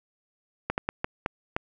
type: slowing click train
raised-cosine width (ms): 0.5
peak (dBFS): -11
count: 6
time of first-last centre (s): 0.7-1.565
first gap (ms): 79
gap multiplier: 1.4
effects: none